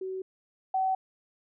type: tone pair in turn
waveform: sine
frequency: 377.2 / 759.4 Hz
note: F#4 / F#5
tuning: +33 / +45 cents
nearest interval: octave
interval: 1212 cents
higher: second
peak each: -32 / -24 dBFS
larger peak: second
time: 0.01-0.22 / 0.74-0.95 s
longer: neither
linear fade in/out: 5 ms
effects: none